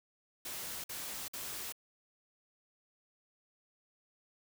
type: noise bursts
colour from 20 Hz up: white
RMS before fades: -42 dBFS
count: 3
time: 0.45-1.724 s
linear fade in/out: 5 ms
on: 390 ms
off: 52 ms
effects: none